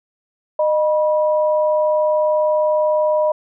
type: tone pair together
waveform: sine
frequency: 613 / 973.1 Hz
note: D#5 / B5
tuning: -26 / -26 cents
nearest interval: minor sixth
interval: 800 cents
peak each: -14 / -22 dBFS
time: 0.59-3.32 s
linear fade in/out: 5 ms
effects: none